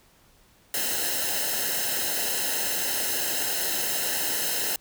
white noise with comb filter, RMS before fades -27 dBFS, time 0.74-4.76 s, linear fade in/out 2 ms, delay 0.86 ms, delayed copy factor -0.8, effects pink hiss -59 dBFS RMS until 4.8 s

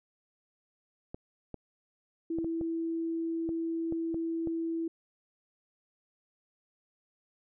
clicks, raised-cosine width 2 ms, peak -26 dBFS, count 9, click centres 1.145 / 1.543 / 2.386 / 2.445 / 2.612 / 3.491 / 3.924 / 4.144 / 4.473 s
sine tone, 329.6 Hz, E4, in tune, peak -30 dBFS, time 2.3-4.88 s, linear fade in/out 5 ms
effects none

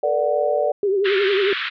sine chord, B minor seventh, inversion third, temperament equal with one note detuned, 440 / 481.8 / 587.3 / 740 Hz, A4 / B4 / D5 / F#5, 0 / -43 / 0 / 0 cents, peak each -25 / -24 / -19 / -25 dBFS, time 0.03-0.72 s, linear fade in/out 5 ms
sine tone with vibrato, 394.1 Hz, G4, 9 cents sharp, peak -16 dBFS, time 0.83-1.53 s, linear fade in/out 2 ms, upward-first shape triangle, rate 11 Hz, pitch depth 100 cents each way
pink band-pass noise, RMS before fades -25 dBFS, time 1.04-1.7 s, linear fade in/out 20 ms, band 1300 to 3700 Hz, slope 48 dB/octave
effects none

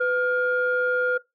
sine tone pair together, 500 / 1414.2 Hz, B4 / F6, +21 / +21 cents, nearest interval octave + tritone, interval 1800 cents, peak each -22 dBFS, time 0-1.18 s, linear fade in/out 10 ms, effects noise-tail reverb RT60 0.2 s tail -21 dB re dry + tanh soft clip ceiling -13 dBFS

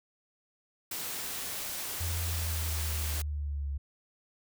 white noise, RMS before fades -37 dBFS, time 0.91-3.22 s, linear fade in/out 5 ms
sine linear sweep, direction down, 85.9 to 69.5 Hz, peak -31 dBFS, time 2-3.78 s, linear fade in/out 10 ms
effects none

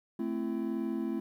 triangle chord, A minor, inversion none, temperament equal with one note detuned, 220 / 261.6 / 335.8 Hz, A3 / C4 / E4, 0 / 0 / +32 cents, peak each -33 / -34 / -33 dBFS, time 0.19-1.2 s, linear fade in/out 5 ms, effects 11-bit

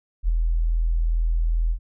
sine tone with ADSR envelope, 41.2 Hz, E1, in tune, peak -15 dBFS, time 0.23-1.79 s, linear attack 54 ms, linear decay 13 ms, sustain -3 dB, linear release 80 ms, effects none

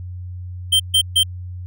square tone bursts, 3136 Hz, G7, in tune, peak -12 dBFS, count 3, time 0.72-1.234 s, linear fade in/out 10 ms, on 78 ms, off 140 ms, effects added 90 Hz sine -28 dBFS peak until 1.66 s

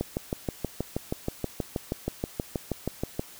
click train, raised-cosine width 2 ms, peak -14 dBFS, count 21, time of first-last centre 0.01-3.195 s, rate 6.28 Hz, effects white hiss -48 dBFS RMS until 3.39 s

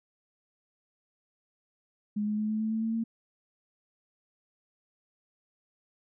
sine tone with pitch steps, 208.7 / 211.2 / 213.8 / 216.4 / 219.1 / 221.7 / 224.5 / 227.2 Hz, G#3 / G#3 / A3 / A3 / A3 / A3 / A3 / A#3, +9 / +29 / -49 / -29 / -7 / +13 / +35 / -44 cents, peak -27 dBFS, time 2.16-3.04 s, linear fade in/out 10 ms, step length 110 ms, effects none

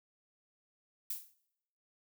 violet noise with exponential decay, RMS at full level -34 dBFS, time 1.1-1.34 s, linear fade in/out 5 ms, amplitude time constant 52 ms, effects noise-tail reverb RT60 0.8 s tail -21 dB re dry

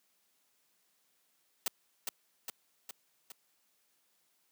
white noise with echo, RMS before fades -32 dBFS, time 1.66-1.68 s, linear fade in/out 2 ms, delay 410 ms, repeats 4, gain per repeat -4 dB, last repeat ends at 3.32 s, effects white hiss -74 dBFS RMS until 4.51 s + high-pass 150 Hz 12 dB/octave

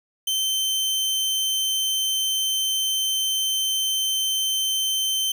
sawtooth tone, 3097 Hz, G7, 22 cents flat, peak -18 dBFS, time 0.27-5.32 s, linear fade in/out 5 ms, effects none

